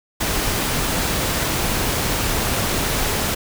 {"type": "noise", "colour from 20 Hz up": "pink", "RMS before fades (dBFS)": -21, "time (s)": [0.2, 3.35], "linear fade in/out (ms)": 10, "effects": []}